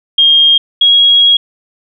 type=tone pair in turn; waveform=sine; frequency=3228 / 3303 Hz; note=G#7 / G#7; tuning=-50 / -10 cents; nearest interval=unison; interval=40 cents; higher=second; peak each=-4 dBFS; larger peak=neither; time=0.18-0.58 / 0.81-1.37 s; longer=second; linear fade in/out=5 ms; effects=none